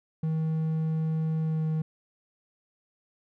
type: tone with pitch glide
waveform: triangle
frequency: 159 to 157.54 Hz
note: D#3 to D#3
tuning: +38 to +22 cents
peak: -23 dBFS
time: 0.23-1.82 s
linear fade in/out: 5 ms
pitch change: -16 cents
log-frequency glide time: 1.42-1.66 s
effects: none